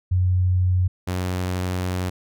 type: tone pair in turn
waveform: sine / sawtooth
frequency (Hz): 91.3 / 91.3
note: F#2 / F#2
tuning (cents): -23 / -23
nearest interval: unison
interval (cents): 0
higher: neither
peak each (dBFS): -16 / -19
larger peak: first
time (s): 0.11-0.88 / 1.07-2.1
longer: second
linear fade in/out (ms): 10
effects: none